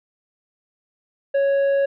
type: tone with tanh clipping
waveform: sine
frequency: 554.4 Hz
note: C#5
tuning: in tune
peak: -17 dBFS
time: 1.34-1.86 s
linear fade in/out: 10 ms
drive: 6 dB
effects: none